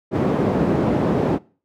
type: band-pass noise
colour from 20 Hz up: white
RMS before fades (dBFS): -19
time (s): 0.11-1.39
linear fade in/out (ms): 50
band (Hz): 130 to 370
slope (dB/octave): 12
effects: noise-tail reverb RT60 0.4 s tail -23 dB re dry